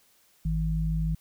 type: tone pair together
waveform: sine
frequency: 53.36 / 159.9 Hz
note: G#1 / D#3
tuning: +48 / +48 cents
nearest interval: octave + perfect fifth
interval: 1900 cents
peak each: -27 dBFS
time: 0.45-1.15 s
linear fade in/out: 5 ms
effects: white hiss -63 dBFS RMS until 1.2 s